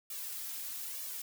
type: noise with flanger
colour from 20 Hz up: blue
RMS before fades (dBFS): -41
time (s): 0.1-1.22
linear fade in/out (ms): 5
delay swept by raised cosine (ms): 1.7 to 3.8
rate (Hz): 1.1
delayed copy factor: +0.95
effects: none